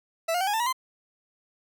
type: tone with pitch steps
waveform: 40% pulse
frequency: 659.3 / 710.7 / 766.1 / 825.9 / 890.3 / 959.7 / 1034.6 Hz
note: E5 / F5 / G5 / G#5 / A5 / B5 / C6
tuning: 0 / +30 / -40 / -10 / +20 / -50 / -20 cents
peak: -23 dBFS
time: 0.28-0.728 s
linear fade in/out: 10 ms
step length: 64 ms
effects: none